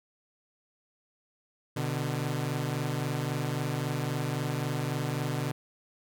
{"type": "tone pair together", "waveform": "sawtooth", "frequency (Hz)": [125.38, 149.1], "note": ["B2", "D3"], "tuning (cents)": [27, 27], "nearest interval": "minor third", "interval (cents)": 300, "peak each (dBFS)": -28, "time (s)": [1.76, 5.52], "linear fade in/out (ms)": 10, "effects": []}